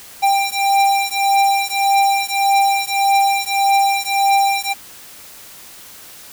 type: beating tone pair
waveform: square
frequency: 790 / 791.7 Hz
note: G5 / G5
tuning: +13 / +17 cents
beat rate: 1.7 Hz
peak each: -17 dBFS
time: 0.22-4.74 s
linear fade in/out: 20 ms
effects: white hiss -39 dBFS RMS until 6.32 s